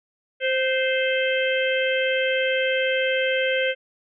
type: harmonic tone with a mistuned harmonic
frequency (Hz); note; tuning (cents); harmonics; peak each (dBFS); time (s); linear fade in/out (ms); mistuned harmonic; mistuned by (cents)
523.3; C5; 0; 1 / 3 / 4 / 5 / 6; -22 / -27 / -28 / -29 / -30; 0.4-3.75; 50; 3; -19
effects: none